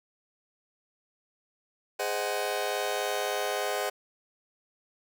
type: chord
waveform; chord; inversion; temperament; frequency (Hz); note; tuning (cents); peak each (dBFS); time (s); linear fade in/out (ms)
sawtooth; Ab dominant seventh; none; just; 415.3 / 519.1 / 623 / 747.5; Ab4 / C5 / Eb5 / Gb5; 0 / -14 / +2 / +17; -30; 1.99-3.9; 10
effects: none